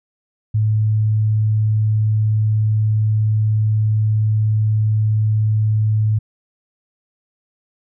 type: tone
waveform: sine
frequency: 107.9 Hz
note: A2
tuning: 33 cents flat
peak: -13 dBFS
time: 0.54-6.19 s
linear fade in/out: 10 ms
effects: none